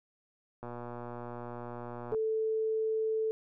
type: click train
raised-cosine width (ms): 1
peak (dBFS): -28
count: 183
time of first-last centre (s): 0.63-2.147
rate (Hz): 120
type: tone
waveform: sine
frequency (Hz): 440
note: A4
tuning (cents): 0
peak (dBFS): -28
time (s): 2.12-3.31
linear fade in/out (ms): 0
effects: none